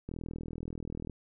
click train, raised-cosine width 3 ms, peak -26 dBFS, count 42, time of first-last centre 0.09-1.097 s, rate 40.7 Hz, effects none

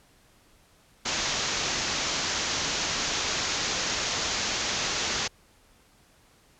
white low-pass noise, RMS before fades -29 dBFS, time 1.05-5.28 s, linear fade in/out 10 ms, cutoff 7000 Hz, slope 96 dB/octave, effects pink hiss -60 dBFS RMS until 6.59 s + low-pass 12000 Hz 12 dB/octave

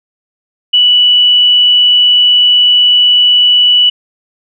sine tone, 2956 Hz, F#7, 2 cents flat, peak -4 dBFS, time 0.73-3.9 s, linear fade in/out 10 ms, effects none

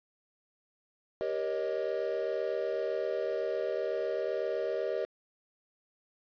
triangle chord, Eb dominant seventh, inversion first, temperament equal with one note detuned, 392 / 474 / 554.4 / 622.3 Hz, G4 / Bb4 / Db5 / Eb5, 0 / +29 / 0 / 0 cents, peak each -34 / -33 / -35 / -33 dBFS, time 1.21-5.05 s, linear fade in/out 0 ms, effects resampled to 11025 Hz + 9-bit

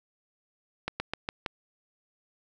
slowing click train, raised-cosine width 0.3 ms, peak -14 dBFS, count 5, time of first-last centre 0.88-1.462 s, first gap 120 ms, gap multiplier 1.13, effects none

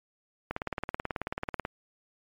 click train, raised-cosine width 0.5 ms, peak -16 dBFS, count 22, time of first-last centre 0.51-1.651 s, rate 18.4 Hz, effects MP3 64 kbps

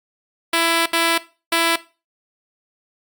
5% pulse tone bursts at uneven times, 332.9 Hz, E4, 17 cents sharp, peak -4 dBFS, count 3, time 0.53-0.86 / 0.93-1.18 / 1.52-1.76 s, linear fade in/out 5 ms, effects noise-tail reverb RT60 0.3 s tail -17 dB re dry + Opus 48 kbps

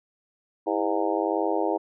harmonic tone with a mistuned harmonic, 101.7 Hz, G#2, 36 cents flat, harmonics 3 / 4 / 5 / 6 / 7 / 8 / 9, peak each -28 / -29 / -30 / -31 / -31 / -32 / -33 dBFS, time 0.66-1.78 s, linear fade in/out 20 ms, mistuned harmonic 3, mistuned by +110 cents, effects none

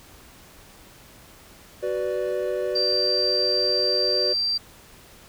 triangle chord, B minor, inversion second, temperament equal with one note detuned, 374.3 / 493.9 / 587.3 Hz, F#4 / B4 / D5, +20 / 0 / 0 cents, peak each -26 dBFS, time 1.82-4.34 s, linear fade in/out 20 ms
sine tone, 4699 Hz, D8, in tune, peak -21 dBFS, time 2.75-4.58 s, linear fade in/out 10 ms
effects pink hiss -49 dBFS RMS until 5.28 s

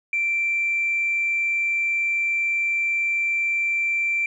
sine tone, 2349 Hz, D7, in tune, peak -19 dBFS, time 0.13-4.26 s, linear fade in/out 2 ms, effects tanh soft clip ceiling -15 dBFS

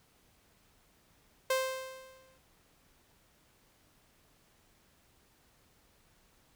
sawtooth tone with exponential decay, 523.3 Hz, C5, in tune, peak -22 dBFS, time 1.5-2.38 s, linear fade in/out 5 ms, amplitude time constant 190 ms, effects pink hiss -67 dBFS RMS until 6.55 s

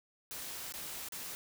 white noise with dropouts, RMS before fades -43 dBFS, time 0.31-1.35 s, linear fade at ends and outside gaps 0 ms, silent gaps 0.723-0.739 / 1.086-1.122 s, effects none

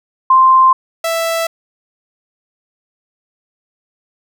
sine / sawtooth tone pair in turn, 1046 / 660.8 Hz, C6 / E5, -1 / +4 cents, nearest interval minor sixth, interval 795 cents, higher first, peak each -5 / -11 dBFS, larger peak first, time 0.3-0.73 / 1.04-1.47 s, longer neither, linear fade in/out 5 ms, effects none

